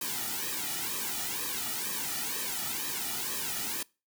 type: noise with flanger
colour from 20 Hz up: white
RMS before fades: -34 dBFS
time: 0.01-3.83 s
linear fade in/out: 5 ms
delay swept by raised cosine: 1.4 to 1.91 ms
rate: 2.1 Hz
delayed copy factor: -1
effects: noise-tail reverb RT60 0.3 s tail -24 dB re dry